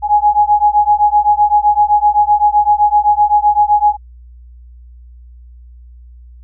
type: beating tone pair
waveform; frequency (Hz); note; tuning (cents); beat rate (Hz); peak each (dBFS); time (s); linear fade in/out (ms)
sine; 830 / 837.8; G#5 / G#5; -1 / +15; 7.8; -11; 0.02-3.97; 50
effects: added 60 Hz sine -35 dBFS peak until 6.43 s